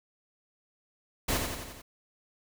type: noise with echo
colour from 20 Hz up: pink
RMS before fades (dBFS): -28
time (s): 1.28-1.38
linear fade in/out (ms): 10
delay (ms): 88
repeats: 5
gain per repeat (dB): -4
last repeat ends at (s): 1.82
effects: none